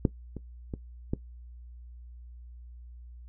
clicks, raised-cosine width 3 ms, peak -9 / -24 / -21 / -15 dBFS, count 4, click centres 0.052 / 0.367 / 0.738 / 1.135 s, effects noise-tail reverb RT60 0.1 s tail -17 dB re dry + added 60 Hz sine -44 dBFS peak until 3.28 s

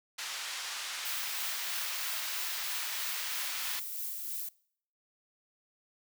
white band-pass noise, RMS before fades -39 dBFS, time 0.18-3.8 s, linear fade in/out 10 ms, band 1100 to 5400 Hz, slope 12 dB/octave
violet noise with tremolo, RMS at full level -37 dBFS, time 1.05-4.49 s, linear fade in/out 5 ms, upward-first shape sine, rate 3.1 Hz, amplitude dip 30%
effects noise-tail reverb RT60 0.6 s tail -23 dB re dry

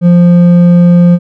sine tone with hard clipping, 174.61 Hz, F3, in tune, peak -3 dBFS, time 0.01-1.19 s, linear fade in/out 50 ms, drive 5 dB, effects none

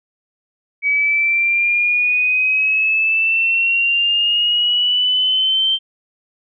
sine exponential sweep, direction up, 2269 to 3136 Hz, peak -13 dBFS, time 0.82-5.79 s, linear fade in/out 50 ms, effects none

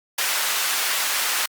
pink high-pass noise, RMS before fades -23 dBFS, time 0.18-1.46 s, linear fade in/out 5 ms, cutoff 1200 Hz, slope 12 dB/octave, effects Opus 48 kbps

